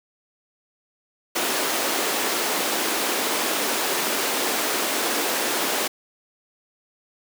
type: high-pass noise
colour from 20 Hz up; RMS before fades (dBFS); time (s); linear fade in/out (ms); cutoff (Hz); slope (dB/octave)
pink; -24; 1.35-5.88; 10; 280; 24
effects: none